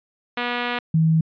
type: tone pair in turn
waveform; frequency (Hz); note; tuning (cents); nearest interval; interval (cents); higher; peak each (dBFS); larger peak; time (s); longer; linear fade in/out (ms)
5% pulse / sine; 242.6 / 160.66; B3 / E3; -31 / -44; perfect fifth; 713; first; -11 / -14; first; 0.37-0.79 / 0.94-1.21; first; 5
effects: resampled to 11025 Hz